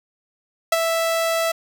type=tone with ADSR envelope; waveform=sawtooth; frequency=659.3 Hz; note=E5; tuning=in tune; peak=-9 dBFS; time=0.72-1.52 s; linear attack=5 ms; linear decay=29 ms; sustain=-6 dB; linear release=8 ms; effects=7-bit